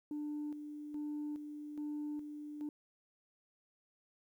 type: tone with tremolo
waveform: sine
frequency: 297.1 Hz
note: D4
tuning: 20 cents sharp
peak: -36 dBFS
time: 0.11-2.69 s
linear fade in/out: 2 ms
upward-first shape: square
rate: 1.2 Hz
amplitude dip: 55%
effects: tanh soft clip ceiling -35 dBFS + 12-bit